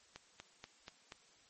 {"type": "click train", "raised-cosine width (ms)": 0.2, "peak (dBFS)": -30, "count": 5, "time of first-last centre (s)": [0.16, 1.122], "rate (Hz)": 4.16, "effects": ["white hiss -66 dBFS RMS until 1.49 s", "MP3 32 kbps"]}